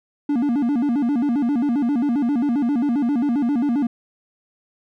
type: tone with vibrato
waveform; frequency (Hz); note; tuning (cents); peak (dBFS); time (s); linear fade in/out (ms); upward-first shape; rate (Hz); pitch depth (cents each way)
triangle; 261.6; C4; 0; -15; 0.29-3.87; 5; square; 7.5; 180
effects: none